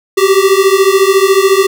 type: beating tone pair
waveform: square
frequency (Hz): 380.8 / 394.8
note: F#4 / G4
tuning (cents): +50 / +12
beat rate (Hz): 14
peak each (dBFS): -10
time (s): 0.17-1.67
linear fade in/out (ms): 10
effects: none